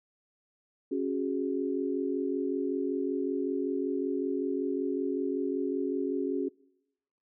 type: chord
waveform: sine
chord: C# suspended fourth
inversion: none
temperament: equal with one note detuned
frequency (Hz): 275.4 / 370 / 415.3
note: C#4 / F#4 / G#4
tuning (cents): -11 / 0 / 0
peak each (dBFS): -31 / -32 / -34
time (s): 0.91-6.49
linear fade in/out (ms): 10
effects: noise-tail reverb RT60 0.9 s tail -25 dB re dry